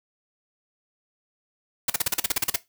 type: noise bursts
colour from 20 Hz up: white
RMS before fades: -22 dBFS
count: 12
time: 1.88-2.561 s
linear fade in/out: 5 ms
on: 21 ms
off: 39 ms
effects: noise-tail reverb RT60 0.2 s tail -17 dB re dry